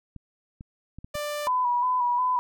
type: clicks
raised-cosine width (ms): 5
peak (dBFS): -28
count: 5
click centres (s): 0.163 / 0.609 / 0.986 / 1.045 / 1.154
type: tone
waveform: sawtooth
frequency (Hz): 591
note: D5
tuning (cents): +11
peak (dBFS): -25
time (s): 1.14-1.48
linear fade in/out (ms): 10
type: tone with vibrato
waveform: sine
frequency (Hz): 987.8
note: B5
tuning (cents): 0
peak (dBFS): -21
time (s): 1.47-2.39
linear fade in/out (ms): 0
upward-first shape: square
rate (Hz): 2.8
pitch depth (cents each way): 31
effects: none